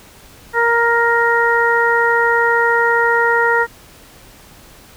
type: harmonic tone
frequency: 467.4 Hz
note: A#4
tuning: 5 cents sharp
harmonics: 1 / 2 / 3 / 4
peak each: -17 / -17 / -17 / -17 dBFS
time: 0.53-3.67 s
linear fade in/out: 50 ms
effects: pink hiss -43 dBFS RMS until 4.96 s